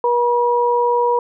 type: tone pair together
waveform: sine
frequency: 480.7 / 963 Hz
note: B4 / B5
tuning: -47 / -44 cents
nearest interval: octave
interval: 1203 cents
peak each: -16 dBFS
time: 0.04-1.19 s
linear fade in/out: 2 ms
effects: none